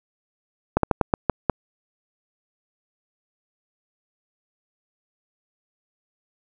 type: slowing click train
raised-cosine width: 1 ms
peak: -3 dBFS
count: 7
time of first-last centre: 0.77-1.497 s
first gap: 63 ms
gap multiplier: 1.26
effects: none